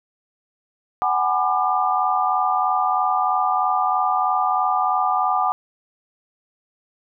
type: chord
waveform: sine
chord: G# half-diminished seventh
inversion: third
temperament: just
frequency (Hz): 747.5 / 830.6 / 996.7 / 1196.1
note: F#5 / G#5 / B5 / D6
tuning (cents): +17 / 0 / +16 / +31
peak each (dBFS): -21 / -24 / -27 / -21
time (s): 1.02-5.52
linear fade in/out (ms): 0
effects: none